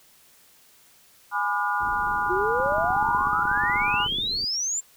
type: chord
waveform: sine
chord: G# diminished seventh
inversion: none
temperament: just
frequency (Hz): 830.6 / 996.7 / 1196.1 / 1435.3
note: G#5 / B5 / D6 / F6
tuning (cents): 0 / +16 / +31 / +47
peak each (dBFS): -28 / -28 / -29 / -27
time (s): 1.31-4.08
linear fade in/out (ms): 50
type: low-pass noise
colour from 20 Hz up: pink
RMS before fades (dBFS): -41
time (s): 1.8-4.45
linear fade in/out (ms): 5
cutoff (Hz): 490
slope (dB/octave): 96
type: exponential sweep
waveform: sine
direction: up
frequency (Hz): 350.2 to 7459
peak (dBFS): -24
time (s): 2.29-4.81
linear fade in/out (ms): 20
type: click train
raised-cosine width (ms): 3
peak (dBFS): -23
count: 27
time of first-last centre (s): 2.6-4.185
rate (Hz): 16.4
effects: white hiss -56 dBFS RMS until 4.96 s